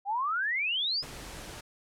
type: exponential sweep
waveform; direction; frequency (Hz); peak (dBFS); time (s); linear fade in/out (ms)
sine; up; 768 to 5274; -27; 0.05-1.04; 50
type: noise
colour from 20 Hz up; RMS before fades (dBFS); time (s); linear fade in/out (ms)
pink; -43; 1.02-1.61; 10
effects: low-pass 11000 Hz 12 dB/octave